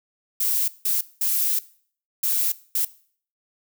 violet noise bursts at uneven times, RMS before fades -22 dBFS, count 5, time 0.4-0.68 / 0.85-1.01 / 1.21-1.59 / 2.23-2.52 / 2.75-2.85 s, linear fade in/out 5 ms, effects noise-tail reverb RT60 0.5 s tail -19 dB re dry

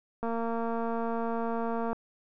click train, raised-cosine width 1 ms, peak -20 dBFS, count 392, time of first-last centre 0.23-1.93 s, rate 230 Hz, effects none

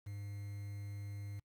triangle tone with quantisation, 101.3 Hz, G#2, 43 cents flat, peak -40 dBFS, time 0.06-1.4 s, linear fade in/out 10 ms, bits 10, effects noise-tail reverb RT60 0.1 s tail -25 dB re dry

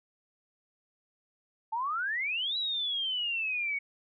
sine exponential two-way sweep, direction up then down, 866 to 3951 to 2213 Hz, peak -29 dBFS, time 1.72-3.79 s, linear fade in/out 10 ms, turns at 2.57 s, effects none

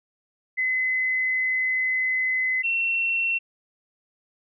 sine tone pair in turn, 2033 / 2714 Hz, B6 / E7, +50 / +50 cents, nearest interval perfect fourth, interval 500 cents, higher second, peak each -21 dBFS, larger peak neither, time 0.57-2.63 / 2.63-3.39 s, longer first, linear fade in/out 20 ms, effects none

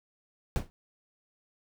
brown noise with exponential decay, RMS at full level -23 dBFS, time 0.56-0.7 s, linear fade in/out 0 ms, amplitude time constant 29 ms, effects none

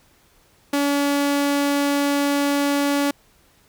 sawtooth tone, 284.4 Hz, C#4, 45 cents sharp, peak -14 dBFS, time 0.73-3.11 s, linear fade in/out 5 ms, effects pink hiss -57 dBFS RMS until 3.68 s

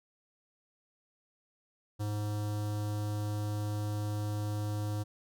square tone with notch filter, 104.7 Hz, G#2, 15 cents sharp, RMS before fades -34 dBFS, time 1.99-5.04 s, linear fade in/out 20 ms, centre 2200 Hz, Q 0.96, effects none

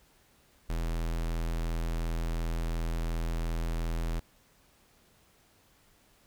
square tone, 41.4 Hz, E1, 8 cents sharp, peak -30 dBFS, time 0.69-4.2 s, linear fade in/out 10 ms, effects pink hiss -64 dBFS RMS until 6.26 s

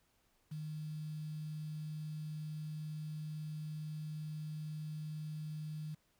sine tone with quantisation, 153.7 Hz, D#3, 21 cents flat, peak -40 dBFS, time 0.51-5.95 s, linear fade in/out 10 ms, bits 10, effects pink hiss -75 dBFS RMS until 6.19 s

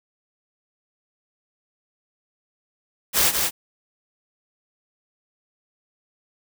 white noise with echo, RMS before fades -18 dBFS, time 3.13-3.33 s, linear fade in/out 50 ms, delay 180 ms, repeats 1, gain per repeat -4 dB, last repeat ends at 3.51 s, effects none

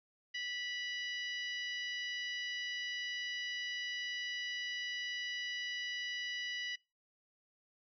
harmonic tone with a mistuned harmonic, 981 Hz, B5, 12 cents flat, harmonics 2 / 3 / 4 / 5 / 6, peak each -40 / -42 / -52 / -50 / -55 dBFS, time 0.34-6.76 s, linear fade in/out 10 ms, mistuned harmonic 6, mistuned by -16 cents, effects noise-tail reverb RT60 0.3 s tail -25 dB re dry

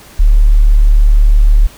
sine tone, 36.81 Hz, D1, 5 cents sharp, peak -3 dBFS, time 0.19-1.67 s, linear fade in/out 10 ms, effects pink hiss -38 dBFS RMS until 1.77 s

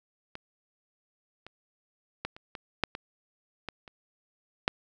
clicks, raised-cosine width 0.3 ms, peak -24 / -28 / -16 / -30 / -23 / -8 / -20 / -19 / -30 / -7 dBFS, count 10, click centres 0.354 / 1.466 / 2.25 / 2.365 / 2.552 / 2.837 / 2.951 / 3.687 / 3.878 / 4.679 s, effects none

